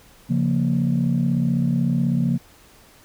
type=chord; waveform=sine; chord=Bb minor; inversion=first; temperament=equal; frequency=138.59 / 174.61 / 233.1 Hz; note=Db3 / F3 / Bb3; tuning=0 / 0 / 0 cents; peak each=-21 dBFS; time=0.29-2.38 s; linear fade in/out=20 ms; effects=tanh soft clip ceiling -11 dBFS + pink hiss -51 dBFS RMS until 3.04 s